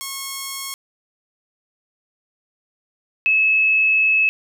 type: tone pair in turn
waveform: 5% pulse / sine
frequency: 1090 / 2592 Hz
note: C#6 / E7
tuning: -29 / -30 cents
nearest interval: octave + minor third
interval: 1499 cents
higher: second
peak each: -15 / -13 dBFS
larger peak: second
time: 0.01-0.74 / 3.26-4.29 s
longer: second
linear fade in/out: 0 ms
effects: none